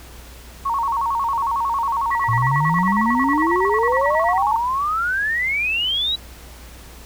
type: tone with vibrato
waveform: sine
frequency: 1010 Hz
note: B5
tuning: 39 cents sharp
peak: -18 dBFS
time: 0.65-4.57 s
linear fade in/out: 10 ms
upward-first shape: square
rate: 11 Hz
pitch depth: 150 cents each way
type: tone with tremolo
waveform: sine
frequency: 1937 Hz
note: B6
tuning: 34 cents flat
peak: -20 dBFS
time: 2.11-4.38 s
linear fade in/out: 5 ms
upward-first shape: sine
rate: 9.3 Hz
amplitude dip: 95%
type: exponential sweep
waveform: sine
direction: up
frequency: 110 to 3952 Hz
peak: -18 dBFS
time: 2.28-6.16 s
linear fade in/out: 10 ms
effects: added 60 Hz sine -40 dBFS peak until 7.05 s + pink hiss -43 dBFS RMS until 7.05 s